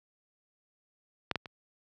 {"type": "clicks", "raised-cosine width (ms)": 0.3, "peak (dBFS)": [-12, -14, -27], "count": 3, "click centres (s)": [1.313, 1.357, 1.458], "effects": ["high-pass 80 Hz 12 dB/octave"]}